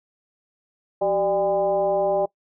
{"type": "tone with frequency modulation", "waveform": "sine", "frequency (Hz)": 595, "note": "D5", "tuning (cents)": 22, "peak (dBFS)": -18, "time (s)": [1.01, 2.26], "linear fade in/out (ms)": 10, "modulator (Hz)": 211, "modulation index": 0.97, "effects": ["noise-tail reverb RT60 0.1 s tail -21 dB re dry"]}